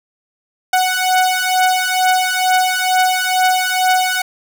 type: beating tone pair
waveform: sawtooth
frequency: 740 / 742.2 Hz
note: F#5 / F#5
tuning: 0 / +5 cents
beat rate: 2.2 Hz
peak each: -12 dBFS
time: 0.73-4.22 s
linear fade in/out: 5 ms
effects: none